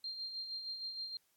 sine tone with tremolo, 4186 Hz, C8, in tune, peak -38 dBFS, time 0.04-1.17 s, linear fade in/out 2 ms, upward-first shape sine, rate 6.4 Hz, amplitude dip 50%, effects white hiss -75 dBFS RMS until 1.36 s + AAC 64 kbps

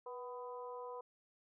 harmonic tone with a mistuned harmonic, 250 Hz, B3, 21 cents sharp, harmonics 2 / 3 / 4 / 5, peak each -46 / -55 / -48 / -59 dBFS, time 0.06-1.01 s, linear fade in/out 5 ms, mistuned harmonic 2, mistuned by -36 cents, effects none

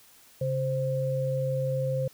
sine tone pair together, 136.38 / 523.3 Hz, C#3 / C5, -28 / 0 cents, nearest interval octave + major seventh, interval 2328 cents, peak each -28 dBFS, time 0.41-2.08 s, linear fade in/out 5 ms, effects white hiss -56 dBFS RMS until 2.13 s

